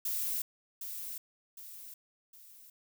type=noise with echo; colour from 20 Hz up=violet; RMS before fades=-34 dBFS; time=0.05-0.42 s; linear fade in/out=5 ms; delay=760 ms; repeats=3; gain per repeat=-7 dB; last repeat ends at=2.7 s; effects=none